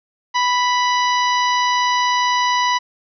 harmonic tone with a mistuned harmonic, 987.8 Hz, B5, in tune, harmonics 1 / 2 / 3 / 4 / 5 / 6, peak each -16 / -22 / -26 / -28 / -30 / -32 dBFS, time 0.34-2.79 s, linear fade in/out 20 ms, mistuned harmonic 6, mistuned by -16 cents, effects none

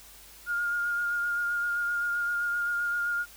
sine tone with vibrato, 1416 Hz, F6, 23 cents sharp, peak -26 dBFS, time 0.46-3.26 s, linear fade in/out 50 ms, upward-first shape sine, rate 7.7 Hz, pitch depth 18 cents each way, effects added 50 Hz sine -58 dBFS peak until 3.36 s + white hiss -51 dBFS RMS until 3.36 s

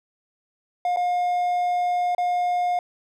triangle tone with dropouts, 713 Hz, F5, 36 cents sharp, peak -18 dBFS, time 0.85-2.79 s, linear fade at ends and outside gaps 2 ms, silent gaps 0.962-0.97 / 2.149-2.181 s, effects none

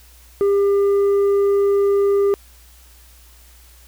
sine tone with tanh clipping, 400.1 Hz, G4, 35 cents sharp, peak -14 dBFS, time 0.41-2.34 s, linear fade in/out 0 ms, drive 4 dB, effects added 60 Hz sine -46 dBFS peak until 3.87 s + white hiss -50 dBFS RMS until 3.87 s

